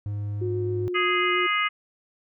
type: tone with pitch glide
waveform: triangle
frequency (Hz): 102.9 to 103.74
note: G#2 to G#2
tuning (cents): -16 to -1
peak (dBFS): -25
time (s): 0.06-0.88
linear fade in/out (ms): 0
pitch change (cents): +15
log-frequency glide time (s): 0.34-0.44
type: tone with vibrato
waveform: sine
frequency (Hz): 360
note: F#4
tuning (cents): -47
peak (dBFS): -26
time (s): 0.41-1.47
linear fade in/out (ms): 10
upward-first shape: sine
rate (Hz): 7.4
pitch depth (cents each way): 12
type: harmonic tone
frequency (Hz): 415.3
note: G#4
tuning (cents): 0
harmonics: 3 / 4 / 5 / 6 / 7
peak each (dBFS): -25 / -33 / -25 / -32 / -30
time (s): 0.94-1.69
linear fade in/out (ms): 20
effects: none